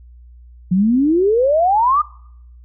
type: exponential sweep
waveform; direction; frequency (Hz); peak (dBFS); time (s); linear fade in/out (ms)
sine; up; 174.61 to 1244.5; -11; 0.71-2.02; 10
effects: noise-tail reverb RT60 0.7 s tail -23 dB re dry + added 60 Hz sine -39 dBFS peak until 2.64 s